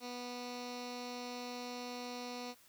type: tone with low-pass filter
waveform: 15% pulse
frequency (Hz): 245.5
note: B3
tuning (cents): -10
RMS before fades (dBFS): -44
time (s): 0-2.55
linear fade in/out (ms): 50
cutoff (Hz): 5000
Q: 3.4
effects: white hiss -64 dBFS RMS until 2.68 s